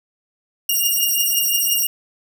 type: beating tone pair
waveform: 5% pulse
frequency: 2832 / 2837.8 Hz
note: F7 / F7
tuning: +23 / +27 cents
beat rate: 5.8 Hz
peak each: -10 dBFS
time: 0.69-1.87 s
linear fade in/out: 5 ms
effects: none